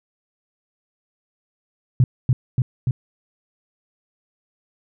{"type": "tone with echo", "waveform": "sine", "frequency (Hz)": 125.7, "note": "B2", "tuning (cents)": 31, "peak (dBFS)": -10, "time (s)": [2, 2.04], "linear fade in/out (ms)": 2, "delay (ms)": 290, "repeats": 3, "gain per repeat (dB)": -2, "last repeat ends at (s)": 2.91, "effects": []}